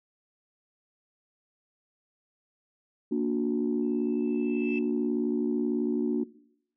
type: chord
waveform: sine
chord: Bb augmented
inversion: none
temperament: just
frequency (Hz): 233.1 / 291.4 / 364.2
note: Bb3 / D4 / F#4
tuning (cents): 0 / -13 / -27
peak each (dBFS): -28 / -28 / -30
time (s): 3.11-6.24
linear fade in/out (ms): 10
type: tone with exponential growth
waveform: sine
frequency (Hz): 2637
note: E7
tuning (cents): 0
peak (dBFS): -33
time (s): 3.82-4.79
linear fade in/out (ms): 5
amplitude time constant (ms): 210
effects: noise-tail reverb RT60 0.7 s tail -19 dB re dry + tanh soft clip ceiling -17 dBFS